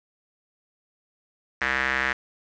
square tone with band-pass filter, 65.7 Hz, C2, 8 cents sharp, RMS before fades -25 dBFS, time 1.61-2.13 s, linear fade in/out 5 ms, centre 1800 Hz, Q 4.1, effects resampled to 16000 Hz + 7-bit

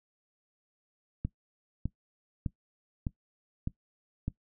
click train, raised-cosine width 5 ms, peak -19 dBFS, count 6, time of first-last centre 1.25-4.28 s, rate 1.65 Hz, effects noise-tail reverb RT60 0.1 s tail -19 dB re dry

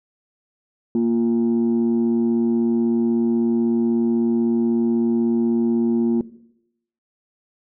sine tone pair together, 233.1 / 349.3 Hz, A#3 / F4, 0 / 0 cents, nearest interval perfect fifth, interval 700 cents, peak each -16 / -20 dBFS, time 0.95-6.21 s, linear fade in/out 2 ms, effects noise-tail reverb RT60 0.8 s tail -18 dB re dry + tanh soft clip ceiling -12 dBFS

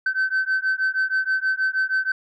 sine beating tone pair, 1532 / 1538.3 Hz, G6 / G6, -40 / -33 cents, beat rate 6.3 Hz, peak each -21 dBFS, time 0.06-2.12 s, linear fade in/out 5 ms, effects tanh soft clip ceiling -16 dBFS

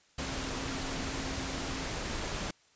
sine tone in noise, 266.7 Hz, C4, 33 cents sharp, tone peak -42 dBFS, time 0.19-1.85 s, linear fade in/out 5 ms, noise pink, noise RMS -36 dBFS, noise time 0.18-2.51 s, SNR -9 dB, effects white hiss -65 dBFS RMS until 2.75 s + resampled to 16000 Hz

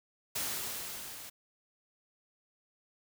white noise with level ramp, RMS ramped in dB -34 to -47 dBFS, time 0.35-1.3 s, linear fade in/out 10 ms, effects none

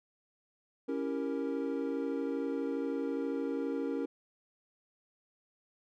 triangle chord, C# diminished seventh, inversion none, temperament equal, 277.2 / 329.6 / 392 / 466.2 Hz, C#4 / E4 / G4 / Bb4, 0 / 0 / 0 / 0 cents, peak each -33 / -38 / -39 / -35 dBFS, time 0.88-4.06 s, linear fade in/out 10 ms, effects none

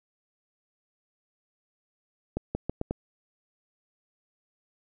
accelerating click train, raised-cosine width 2 ms, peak -15 dBFS, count 5, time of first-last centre 2.37-2.91 s, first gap 180 ms, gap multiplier 0.81, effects none

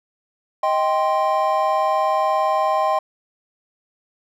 triangle chord, C minor, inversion first, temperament just, 627.9 / 784.9 / 1046.5 Hz, Eb5 / G5 / C6, +16 / +2 / 0 cents, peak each -19 dBFS, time 0.63-2.99 s, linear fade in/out 5 ms, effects none

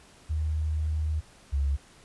sine tone pair in turn, 77.4 / 69.61 Hz, D#2 / C#2, -9 / +8 cents, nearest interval major second, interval 183 cents, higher first, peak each -25 / -23 dBFS, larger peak second, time 0.29-1.21 / 1.52-1.77 s, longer first, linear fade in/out 20 ms, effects pink hiss -55 dBFS RMS until 2.04 s + resampled to 24000 Hz

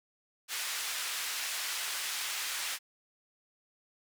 pink band-pass noise, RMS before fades -36 dBFS, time 0.48-2.79 s, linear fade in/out 50 ms, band 1700 to 13000 Hz, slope 12 dB/octave, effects none

